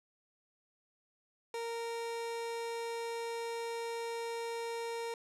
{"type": "tone", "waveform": "30% pulse", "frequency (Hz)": 463.6, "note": "A#4", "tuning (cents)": -10, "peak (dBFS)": -34, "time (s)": [1.54, 5.14], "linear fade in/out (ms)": 2, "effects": ["low-pass 10000 Hz 12 dB/octave"]}